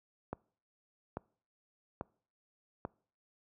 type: click train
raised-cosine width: 1 ms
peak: -23 dBFS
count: 4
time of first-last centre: 0.33-2.851 s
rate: 1.19 Hz
effects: noise-tail reverb RT60 0.5 s tail -25 dB re dry + high-pass 60 Hz 12 dB/octave